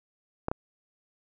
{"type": "clicks", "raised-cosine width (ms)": 1, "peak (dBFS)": -14, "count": 2, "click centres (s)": [0.484, 0.515], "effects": []}